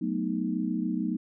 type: chord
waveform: sine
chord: B dominant seventh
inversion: second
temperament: equal with one note detuned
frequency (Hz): 185.75 / 220 / 246.9 / 311.1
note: F#3 / A3 / B3 / D#4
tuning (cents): +7 / 0 / 0 / 0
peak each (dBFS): -32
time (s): 0.01-1.17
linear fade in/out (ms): 10
effects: none